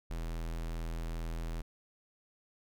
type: tone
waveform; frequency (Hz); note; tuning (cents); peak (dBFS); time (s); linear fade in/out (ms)
square; 41.2; E1; 0; -36; 0.1-1.62; 10
effects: none